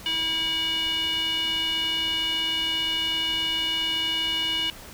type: tone with band-pass filter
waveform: square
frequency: 323.7 Hz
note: E4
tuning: 31 cents flat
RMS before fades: -26 dBFS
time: 0.06-4.7 s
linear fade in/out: 0 ms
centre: 3000 Hz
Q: 6.9
effects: pink hiss -43 dBFS RMS until 4.93 s